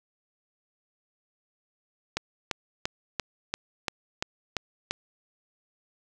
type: click train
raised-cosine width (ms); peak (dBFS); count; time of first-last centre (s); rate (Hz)
0.2; -10; 9; 2.17-4.91; 2.92
effects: none